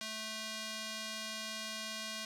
square tone with band-pass filter, 218.6 Hz, A3, 11 cents flat, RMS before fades -42 dBFS, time 0.01-2.25 s, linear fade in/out 2 ms, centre 4500 Hz, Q 0.96, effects none

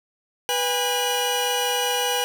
sawtooth tone cluster, 491.5 / 810 / 2924 Hz, B4 / G#5 / F#7, -8 / -43 / -21 cents, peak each -22 dBFS, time 0.49-2.24 s, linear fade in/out 0 ms, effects none

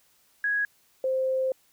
sine tone pair in turn, 1661.2 / 523.2 Hz, G#6 / C5, 0 / 0 cents, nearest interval octave + minor sixth, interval 2000 cents, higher first, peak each -23 dBFS, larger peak neither, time 0.44-0.65 / 1.04-1.52 s, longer second, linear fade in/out 2 ms, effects white hiss -64 dBFS RMS until 1.72 s

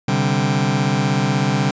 sawtooth chord, C suspended second, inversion none, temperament just, 130.81 / 147.16 / 196.22 Hz, C3 / D3 / G3, 0 / +4 / +2 cents, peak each -16 dBFS, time 0.08-1.71 s, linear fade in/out 5 ms, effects resampled to 16000 Hz

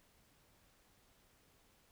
silence, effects pink hiss -70 dBFS RMS until 1.91 s

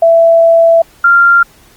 sine tone pair in turn, 665 / 1388.5 Hz, E5 / F6, +15 / -10 cents, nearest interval octave + minor second, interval 1275 cents, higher second, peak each -3 dBFS, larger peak neither, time 0.02-0.82 / 1.04-1.43 s, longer first, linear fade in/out 5 ms, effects pink hiss -44 dBFS RMS until 1.76 s + Opus 24 kbps

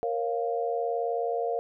sine chord, Bb minor, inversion none, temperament equal with one note detuned, 466.2 / 545.2 / 698.5 Hz, Bb4 / Db5 / F5, 0 / -29 / 0 cents, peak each -29 / -34 / -30 dBFS, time 0.03-1.59 s, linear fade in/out 0 ms, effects none

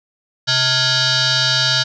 sine tone with frequency modulation, 131.1 Hz, C3, 4 cents sharp, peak -13 dBFS, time 0.47-1.84 s, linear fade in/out 20 ms, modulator 769 Hz, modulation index 6.6, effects none

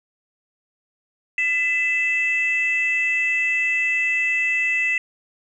sine tone pair together, 2008 / 2637 Hz, B6 / E7, +28 / 0 cents, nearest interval perfect fourth, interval 472 cents, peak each -20 dBFS, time 1.38-4.98 s, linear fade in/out 2 ms, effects tanh soft clip ceiling -12 dBFS

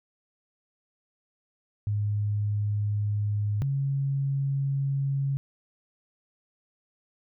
sine tone pair in turn, 103.83 / 137.96 Hz, G#2 / C#3, 0 / -8 cents, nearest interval perfect fourth, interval 492 cents, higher second, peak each -24 dBFS, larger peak neither, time 1.87-3.62 / 3.62-5.37 s, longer neither, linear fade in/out 0 ms, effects none

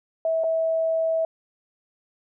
sine tone with dropouts, 650 Hz, E5, 24 cents flat, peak -20 dBFS, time 0.25-1.25 s, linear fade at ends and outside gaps 2 ms, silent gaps 0.437-0.441 s, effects none

